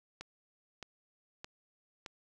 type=click train; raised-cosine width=0.2 ms; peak=-26 dBFS; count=4; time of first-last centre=0.21-2.062 s; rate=1.62 Hz; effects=none